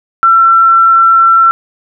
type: tone with frequency modulation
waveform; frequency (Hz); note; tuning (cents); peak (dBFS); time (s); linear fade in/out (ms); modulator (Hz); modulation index
sine; 1348; E6; +38; -3; 0.23-1.51; 0; 29.6; 0.26
effects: none